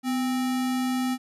sine tone with sample-and-hold, 252.7 Hz, B3, 40 cents sharp, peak -23 dBFS, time 0.03-1.18 s, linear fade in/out 50 ms, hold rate 1050 Hz, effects resampled to 32000 Hz

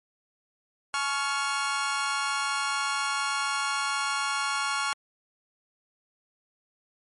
sawtooth chord, Db major, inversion second, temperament equal with one note detuned, 851.5 / 1108.7 / 1396.9 Hz, Ab5 / Db6 / F6, +43 / 0 / 0 cents, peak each -30 / -26 / -26 dBFS, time 0.94-4.93 s, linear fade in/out 0 ms, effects MP3 48 kbps

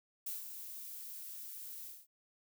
violet noise with ADSR envelope, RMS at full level -39 dBFS, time 0.26-2.07 s, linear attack 8 ms, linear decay 150 ms, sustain -8 dB, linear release 220 ms, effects none

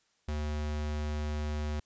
square tone, 75 Hz, D2, 37 cents sharp, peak -32 dBFS, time 0.28-1.8 s, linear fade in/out 5 ms, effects white hiss -72 dBFS RMS until 1.85 s + resampled to 16000 Hz

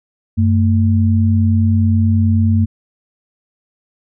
sine tone pair together, 94.9 / 224.4 Hz, F#2 / A3, +44 / +34 cents, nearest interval octave + minor third, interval 1490 cents, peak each -11 / -15 dBFS, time 0.37-2.66 s, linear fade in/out 20 ms, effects none

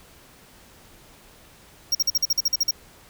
square tone bursts, 5588 Hz, F8, in tune, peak -18 dBFS, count 11, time 1.92-2.71 s, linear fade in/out 5 ms, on 30 ms, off 46 ms, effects pink hiss -51 dBFS RMS until 3.09 s

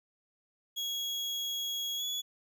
35% pulse tone with pitch glide, 3322 to 3394 Hz, G#7 to G#7, 0 to +37 cents, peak -31 dBFS, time 0.76-2.22 s, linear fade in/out 20 ms, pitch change +37 cents, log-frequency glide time 1.97-2.03 s, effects none

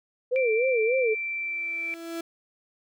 sine tone with vibrato, 480 Hz, B4, 49 cents flat, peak -21 dBFS, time 0.31-1.15 s, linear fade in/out 20 ms, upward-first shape sine, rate 3.4 Hz, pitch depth 170 cents each way
sine tone with pitch glide, 2349 to 2334 Hz, D7 to D7, 0 to -11 cents, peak -28 dBFS, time 0.36-1.94 s, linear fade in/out 0 ms, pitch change -11 cents, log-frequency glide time 0.88-1.81 s
35% pulse tone with exponential growth, 333.2 Hz, E4, 19 cents sharp, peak -28 dBFS, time 1.24-2.21 s, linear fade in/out 5 ms, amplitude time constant 210 ms
effects none

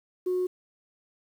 sine tone, 364.9 Hz, F#4, 24 cents flat, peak -23 dBFS, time 0.26-0.47 s, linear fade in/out 10 ms, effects tanh soft clip ceiling -21 dBFS + 9-bit

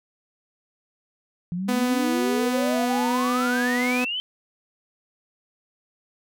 sine exponential sweep, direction up, 169.2 to 3118 Hz, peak -25 dBFS, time 1.52-4.2 s, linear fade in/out 0 ms
sawtooth tone with vibrato, 248 Hz, B3, 7 cents sharp, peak -18 dBFS, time 1.68-4.05 s, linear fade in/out 10 ms, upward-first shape square, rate 1.4 Hz, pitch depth 9 cents each way
effects none

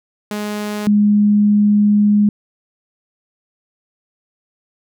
sawtooth / sine tone pair in turn, 208.9 / 207.3 Hz, G#3 / G#3, +10 / -3 cents, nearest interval unison, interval 13 cents, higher first, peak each -17 / -9 dBFS, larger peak second, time 0.31-0.87 / 0.87-2.29 s, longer second, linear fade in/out 2 ms, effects none

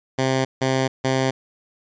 10% pulse tone bursts, 131.9 Hz, C3, 14 cents sharp, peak -10 dBFS, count 3, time 0.18-1.31 s, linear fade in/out 10 ms, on 270 ms, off 160 ms, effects resampled to 16000 Hz

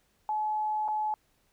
sine tone with dropouts, 855 Hz, A5, 50 cents flat, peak -27 dBFS, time 0.29-1.14 s, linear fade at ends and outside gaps 1 ms, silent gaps 0.88-0.885 s, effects pink hiss -70 dBFS RMS until 1.52 s

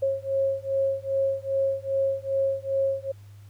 sine beating tone pair, 541 / 543.5 Hz, C#5 / C#5, -42 / -34 cents, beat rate 2.5 Hz, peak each -26 dBFS, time 0.02-3.12 s, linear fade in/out 10 ms, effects added 101 Hz sine -44 dBFS peak until 3.49 s + pink hiss -61 dBFS RMS until 3.49 s

